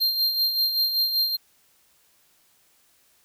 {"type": "tone with tremolo", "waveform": "square", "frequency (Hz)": 4186, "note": "C8", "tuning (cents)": 0, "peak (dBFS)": -19, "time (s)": [0, 1.37], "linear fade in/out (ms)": 20, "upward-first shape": "sine", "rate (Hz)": 5.2, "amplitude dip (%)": 55, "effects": ["white hiss -62 dBFS RMS until 3.24 s"]}